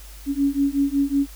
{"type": "beating tone pair", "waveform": "sine", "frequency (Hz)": [277.2, 282.6], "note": ["C#4", "C#4"], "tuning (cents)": [0, 34], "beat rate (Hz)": 5.4, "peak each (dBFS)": -21, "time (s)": [0.26, 1.27], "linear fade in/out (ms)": 50, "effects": ["added 50 Hz sine -39 dBFS peak until 1.35 s", "white hiss -46 dBFS RMS until 1.35 s"]}